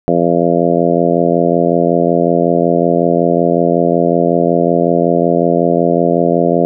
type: harmonic tone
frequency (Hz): 85.4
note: F2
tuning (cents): -38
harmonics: 2 / 3 / 4 / 5 / 6 / 7 / 8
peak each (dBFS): -17 / -17 / -17 / -17 / -17 / -17 / -17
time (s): 0.08-6.65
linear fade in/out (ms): 0
effects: none